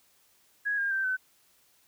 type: tone with pitch steps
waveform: sine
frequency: 1661.2 / 1612 / 1564.3 / 1518.1 Hz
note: G#6 / G6 / G6 / F#6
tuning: 0 / +48 / -4 / +44 cents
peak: -26 dBFS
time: 0.65-1.17 s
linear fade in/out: 20 ms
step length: 130 ms
effects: white hiss -65 dBFS RMS until 1.87 s